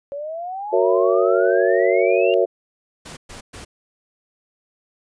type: exponential sweep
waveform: sine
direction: up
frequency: 554.4 to 2828 Hz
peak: -26 dBFS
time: 0.12-2.34 s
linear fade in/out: 0 ms
type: chord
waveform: sine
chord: F# dominant seventh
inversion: none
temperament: just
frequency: 370 / 462.5 / 555 / 666 Hz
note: F#4 / A#4 / C#5 / E5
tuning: 0 / -14 / +2 / +18 cents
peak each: -19 / -19 / -19 / -21 dBFS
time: 0.72-2.46 s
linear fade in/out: 20 ms
type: noise bursts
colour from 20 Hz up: pink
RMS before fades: -37 dBFS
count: 3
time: 3.05-3.65 s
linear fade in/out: 10 ms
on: 120 ms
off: 120 ms
effects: resampled to 22050 Hz